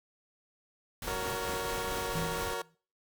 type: noise with tremolo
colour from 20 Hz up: pink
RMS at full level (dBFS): -38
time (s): 1.02-2.54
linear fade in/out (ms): 2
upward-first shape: triangle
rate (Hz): 4.5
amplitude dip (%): 35
type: chord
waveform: 20% pulse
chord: F# major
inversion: none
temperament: equal with one note detuned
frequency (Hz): 370 / 466.2 / 563.1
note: F#4 / A#4 / C#5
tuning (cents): 0 / 0 / +27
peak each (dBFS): -35 / -31 / -35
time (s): 1.07-2.62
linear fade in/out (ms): 5
type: tone with exponential decay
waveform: triangle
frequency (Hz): 164.81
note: E3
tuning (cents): 0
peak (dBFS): -29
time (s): 2.15-2.75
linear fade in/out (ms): 5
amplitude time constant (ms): 130
effects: noise-tail reverb RT60 0.4 s tail -22 dB re dry